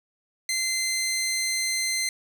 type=tone; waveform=15% pulse; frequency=2070 Hz; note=C7; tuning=19 cents flat; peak=-18 dBFS; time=0.49-2.09 s; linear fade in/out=2 ms; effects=none